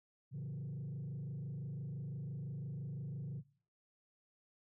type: tone with frequency modulation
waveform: sine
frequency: 140.2 Hz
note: C#3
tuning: 20 cents sharp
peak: -38 dBFS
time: 0.31-3.43 s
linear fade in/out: 50 ms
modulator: 25.9 Hz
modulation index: 0.94
effects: noise-tail reverb RT60 0.5 s tail -21 dB re dry + tanh soft clip ceiling -39 dBFS